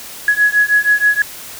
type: beating tone pair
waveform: sine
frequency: 1676 / 1682.3 Hz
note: G#6 / G#6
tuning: +15 / +22 cents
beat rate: 6.3 Hz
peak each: -13 dBFS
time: 0.28-1.22 s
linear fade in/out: 2 ms
effects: white hiss -32 dBFS RMS until 1.59 s